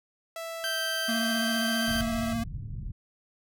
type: tone with pitch glide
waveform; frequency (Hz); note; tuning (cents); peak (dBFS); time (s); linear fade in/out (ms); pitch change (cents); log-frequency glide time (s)
sawtooth; 660 to 653.2; E5 to E5; +2 to -16; -31; 0.36-2.33; 2; -18; 0.66-0.76
type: tone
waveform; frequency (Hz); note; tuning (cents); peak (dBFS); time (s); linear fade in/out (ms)
20% pulse; 1565; G6; -3; -24; 0.64-2.01; 0
type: tone with vibrato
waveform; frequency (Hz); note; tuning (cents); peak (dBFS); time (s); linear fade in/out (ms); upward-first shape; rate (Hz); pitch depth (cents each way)
square; 229.6; A#3; -26; -29; 1.08-2.44; 10; triangle; 15; 33
type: low-pass noise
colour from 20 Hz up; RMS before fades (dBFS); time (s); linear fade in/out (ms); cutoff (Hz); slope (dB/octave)
white; -36; 1.87-2.92; 10; 130; 24
effects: none